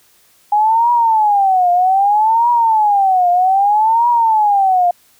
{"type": "tone with vibrato", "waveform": "sine", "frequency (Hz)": 823, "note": "G#5", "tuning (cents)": -16, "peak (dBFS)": -9, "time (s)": [0.52, 4.91], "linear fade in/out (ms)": 5, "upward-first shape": "triangle", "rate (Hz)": 0.63, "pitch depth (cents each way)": 280, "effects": ["white hiss -52 dBFS RMS until 5.19 s"]}